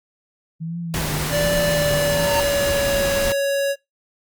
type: tone with vibrato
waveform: sine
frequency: 160 Hz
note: D#3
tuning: 49 cents sharp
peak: -25 dBFS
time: 0.6-2.28 s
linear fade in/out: 20 ms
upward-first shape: triangle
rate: 1.3 Hz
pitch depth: 130 cents each way
type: noise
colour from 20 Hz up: pink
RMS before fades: -25 dBFS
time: 0.94-3.32 s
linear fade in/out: 0 ms
type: tone with pitch glide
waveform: square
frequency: 584 to 557.3 Hz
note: D5 to C#5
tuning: -10 to +9 cents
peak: -19 dBFS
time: 1.3-3.76 s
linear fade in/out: 50 ms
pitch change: -81 cents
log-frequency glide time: 1.76-3.09 s
type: tone with exponential growth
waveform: square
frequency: 915 Hz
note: A#5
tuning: 32 cents flat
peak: -19 dBFS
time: 1.84-2.4 s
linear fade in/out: 1 ms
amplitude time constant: 120 ms
effects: noise-tail reverb RT60 0.2 s tail -24 dB re dry + Opus 48 kbps